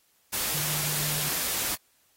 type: tone in noise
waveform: sine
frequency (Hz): 150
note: D3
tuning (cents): +37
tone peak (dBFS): -36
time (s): 0.53-1.3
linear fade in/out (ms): 20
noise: white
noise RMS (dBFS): -29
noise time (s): 0.32-1.76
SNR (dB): -10
effects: white hiss -66 dBFS RMS until 2.16 s + AAC 48 kbps